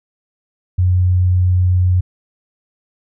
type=tone; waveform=sine; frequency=90.8 Hz; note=F#2; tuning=32 cents flat; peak=-10 dBFS; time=0.78-2.01 s; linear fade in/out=10 ms; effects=none